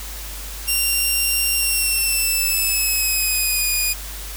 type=tone with pitch glide; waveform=5% pulse; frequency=2766 to 2464 Hz; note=F7 to D#7; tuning=-17 to -17 cents; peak=-9 dBFS; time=0.67-3.94 s; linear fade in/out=20 ms; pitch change=-200 cents; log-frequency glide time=1.57-3.67 s; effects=added 50 Hz sine -32 dBFS peak until 4.36 s + white hiss -34 dBFS RMS until 4.36 s